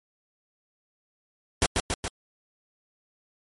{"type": "noise with echo", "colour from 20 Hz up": "pink", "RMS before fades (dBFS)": -21, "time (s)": [1.62, 1.66], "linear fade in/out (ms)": 0, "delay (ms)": 140, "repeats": 3, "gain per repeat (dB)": -3, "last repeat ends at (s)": 2.08, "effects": ["MP3 48 kbps"]}